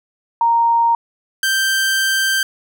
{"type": "tone pair in turn", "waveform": ["sine", "sawtooth"], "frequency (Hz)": [930, 1567.3], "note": ["A#5", "G6"], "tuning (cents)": [-4, -1], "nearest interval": "major sixth", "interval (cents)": 903, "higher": "second", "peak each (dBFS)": -11, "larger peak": "neither", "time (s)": [[0.41, 0.95], [1.43, 2.43]], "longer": "second", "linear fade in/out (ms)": 2, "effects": []}